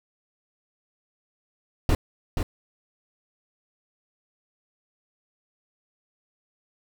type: noise with echo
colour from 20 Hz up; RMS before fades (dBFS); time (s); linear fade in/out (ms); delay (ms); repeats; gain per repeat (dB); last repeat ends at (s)
brown; -18; 1.89-1.95; 2; 480; 1; -6; 2.43
effects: none